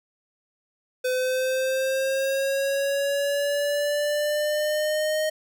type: linear sweep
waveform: square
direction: up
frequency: 506 to 622.3 Hz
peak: -23 dBFS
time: 1.04-5.3 s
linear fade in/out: 10 ms
effects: none